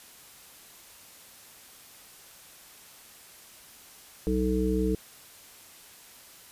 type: harmonic tone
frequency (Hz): 62.9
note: B1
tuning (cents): +32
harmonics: 1 / 3 / 5 / 7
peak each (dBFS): -29 / -29 / -29 / -29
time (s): 4.27-4.95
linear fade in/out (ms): 0
effects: white hiss -51 dBFS RMS until 6.51 s + resampled to 32000 Hz